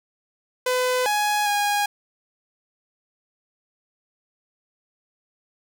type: tone with pitch steps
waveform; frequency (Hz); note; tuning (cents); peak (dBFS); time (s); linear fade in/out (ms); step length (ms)
sawtooth; 504 / 835 / 821; B4 / G#5 / G#5; +35 / +9 / -20; -16; 0.66-1.86; 5; 400
effects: none